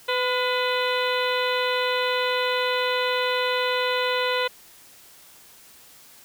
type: harmonic tone with a mistuned harmonic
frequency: 502 Hz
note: B4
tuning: 28 cents sharp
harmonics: 1 / 2 / 3 / 4 / 5 / 6 / 7 / 8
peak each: -25 / -28 / -30 / -31 / -32 / -33 / -33 / -34 dBFS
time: 0.08-4.48 s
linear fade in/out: 10 ms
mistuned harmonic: 3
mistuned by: -60 cents
effects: white hiss -50 dBFS RMS until 6.24 s